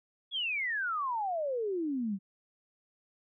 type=exponential sweep; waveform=sine; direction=down; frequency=3430 to 185 Hz; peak=-30 dBFS; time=0.31-2.19 s; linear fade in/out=50 ms; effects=none